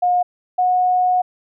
sine tone pair in turn, 717 / 729.5 Hz, F5 / F#5, +45 / -25 cents, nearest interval unison, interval 30 cents, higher second, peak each -13 dBFS, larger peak neither, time 0.02-0.23 / 0.58-1.22 s, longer second, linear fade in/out 10 ms, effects none

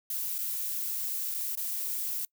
violet noise with dropouts, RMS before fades -33 dBFS, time 0.1-2.25 s, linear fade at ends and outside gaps 2 ms, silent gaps 0.383-0.387 / 1.342-1.346 / 1.553-1.573 s, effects noise-tail reverb RT60 0.1 s tail -25 dB re dry

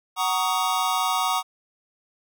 square chord, D# minor seventh, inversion first, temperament just, 746.7 / 933.4 / 1120.1 / 1244.5 Hz, F#5 / A#5 / C#6 / D#6, +16 / +2 / +18 / 0 cents, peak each -28 dBFS, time 0.16-1.43 s, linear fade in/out 50 ms, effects none

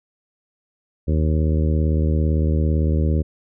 harmonic tone, 77.78 Hz, D#2, in tune, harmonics 1 / 2 / 3 / 4 / 5 / 6 / 7, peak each -17 / -23 / -27 / -29 / -31 / -33 / -34 dBFS, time 1.07-3.23 s, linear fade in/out 20 ms, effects none

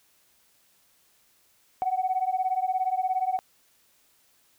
sine beating tone pair, 740 / 757 Hz, F#5 / F#5, 0 / +39 cents, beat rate 17 Hz, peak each -26 dBFS, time 1.82-3.39 s, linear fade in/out 0 ms, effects tanh soft clip ceiling -17 dBFS + white hiss -64 dBFS RMS until 4.58 s

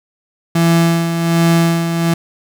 35% pulse tone with tremolo, 167.4 Hz, E3, 27 cents sharp, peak -7 dBFS, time 0.55-2.14 s, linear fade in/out 5 ms, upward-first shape sine, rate 1.3 Hz, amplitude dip 55%, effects none

